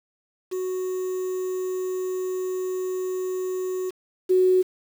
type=tone pair in turn; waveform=triangle / sine; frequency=370 / 370 Hz; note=F#4 / F#4; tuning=0 / 0 cents; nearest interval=unison; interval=0 cents; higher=neither; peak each=-23 / -15 dBFS; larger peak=second; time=0.51-3.91 / 4.29-4.63 s; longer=first; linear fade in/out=20 ms; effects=7-bit